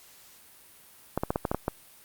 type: clicks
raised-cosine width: 1 ms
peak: -12 dBFS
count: 8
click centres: 1.176 / 1.235 / 1.305 / 1.359 / 1.452 / 1.515 / 1.546 / 1.681 s
effects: white hiss -54 dBFS RMS until 2.04 s + Opus 48 kbps